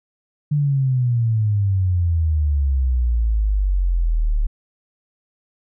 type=exponential sweep; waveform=sine; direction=down; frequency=150 to 35.92 Hz; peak=-15 dBFS; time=0.51-4.47 s; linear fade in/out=10 ms; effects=none